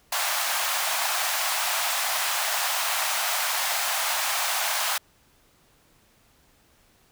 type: high-pass noise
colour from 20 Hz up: pink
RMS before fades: -26 dBFS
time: 0.12-4.98 s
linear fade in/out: 5 ms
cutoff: 660 Hz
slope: 48 dB/octave
effects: pink hiss -61 dBFS RMS until 7.11 s